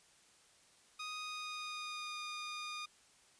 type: tone with pitch glide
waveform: 15% pulse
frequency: 1244.5 to 1221 Hz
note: D#6 to D#6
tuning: 0 to -33 cents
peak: -35 dBFS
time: 0.99-2.86 s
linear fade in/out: 10 ms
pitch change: -33 cents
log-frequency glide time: 1.19-2.21 s
effects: white hiss -66 dBFS RMS until 3.39 s + resampled to 22050 Hz